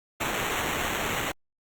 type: noise with sample-and-hold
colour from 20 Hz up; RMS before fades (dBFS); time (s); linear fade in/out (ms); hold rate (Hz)
white; -29; 0.2-1.32; 10; 4900
effects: Opus 48 kbps

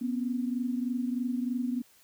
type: tone pair together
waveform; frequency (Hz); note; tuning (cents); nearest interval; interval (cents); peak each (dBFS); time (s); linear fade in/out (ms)
sine; 243.7 / 266.9; B3 / C4; -23 / +35; major second; 158; -29 / -34; 0.01-1.82; 10
effects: white hiss -61 dBFS RMS until 2.03 s

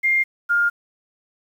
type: tone pair in turn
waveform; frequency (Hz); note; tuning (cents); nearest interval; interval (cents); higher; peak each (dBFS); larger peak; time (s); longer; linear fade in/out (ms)
sine; 2114 / 1410.9; C7 / F6; +17 / +17; perfect fifth; 700; first; -15; neither; 0.03-0.24 / 0.49-0.7; neither; 20
effects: 8-bit

